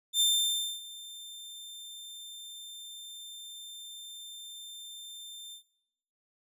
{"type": "tone with ADSR envelope", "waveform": "sawtooth", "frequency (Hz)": 3583, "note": "A7", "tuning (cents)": 31, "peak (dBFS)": -19, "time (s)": [0.13, 5.63], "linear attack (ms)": 72, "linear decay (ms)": 600, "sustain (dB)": -21, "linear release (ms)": 97, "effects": ["noise-tail reverb RT60 0.9 s tail -21 dB re dry", "resampled to 32000 Hz"]}